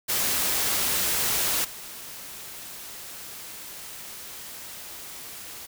white noise with level steps, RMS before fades -25 / -40 dBFS, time 0.08-5.67 s, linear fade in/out 20 ms, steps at 1.64 s, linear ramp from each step 10 ms, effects none

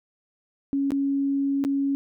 sine tone with dropouts, 277.2 Hz, C#4, in tune, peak -21 dBFS, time 0.73-1.95 s, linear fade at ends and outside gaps 0 ms, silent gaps 0.906-0.919 / 1.64-1.649 s, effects none

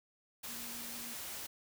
sine tone in noise, 236.5 Hz, A#3, 25 cents sharp, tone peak -52 dBFS, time 0.48-1.14 s, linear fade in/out 10 ms, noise white, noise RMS -44 dBFS, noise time 0.43-1.47 s, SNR -11 dB, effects none

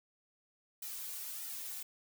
blue noise with flanger, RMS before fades -43 dBFS, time 0.82-1.83 s, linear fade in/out 5 ms, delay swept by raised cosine 1.8 to 3.1 ms, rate 1.6 Hz, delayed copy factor -0.85, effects none

